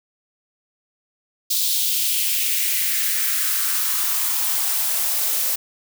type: noise with high-pass filter sweep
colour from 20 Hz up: blue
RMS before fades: -21 dBFS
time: 1.5-5.56 s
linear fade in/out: 10 ms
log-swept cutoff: 4000 to 490 Hz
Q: 2.4
effects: none